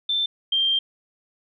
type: tone pair in turn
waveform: sine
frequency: 3552 / 3173 Hz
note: A7 / G7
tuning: +16 / +20 cents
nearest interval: major second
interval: 196 cents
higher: first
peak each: -20 / -18 dBFS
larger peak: second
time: 0.09-0.26 / 0.52-0.79 s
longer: second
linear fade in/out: 5 ms
effects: none